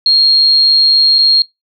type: tone with dropouts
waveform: sine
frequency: 4249 Hz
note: C8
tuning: 26 cents sharp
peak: -6 dBFS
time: 0.06-1.42 s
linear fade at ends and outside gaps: 2 ms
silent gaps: 1.185-1.188 s
effects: noise-tail reverb RT60 0.2 s tail -26 dB re dry